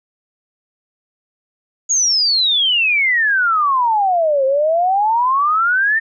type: exponential two-way sweep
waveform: sine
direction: down then up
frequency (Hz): 6800 to 523.3 to 1837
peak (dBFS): -12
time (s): 1.89-6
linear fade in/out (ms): 20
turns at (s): 4.45
effects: none